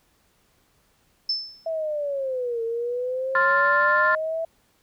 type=tone with exponential decay; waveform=sine; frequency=5274 Hz; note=E8; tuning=in tune; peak=-19 dBFS; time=1.29-1.69 s; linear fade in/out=5 ms; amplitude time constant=85 ms
type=linear two-way sweep; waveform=sine; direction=down then up; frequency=659.3 to 453.3 to 659.3 Hz; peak=-24 dBFS; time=1.66-4.45 s; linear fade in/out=5 ms; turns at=2.63 s
type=chord; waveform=sine; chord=F major; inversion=second; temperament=equal; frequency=1046.5 / 1396.9 / 1760 Hz; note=C6 / F6 / A6; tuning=0 / 0 / 0 cents; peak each=-21 dBFS; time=3.35-4.15 s; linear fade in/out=2 ms
effects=tanh soft clip ceiling -8 dBFS + pink hiss -64 dBFS RMS until 4.82 s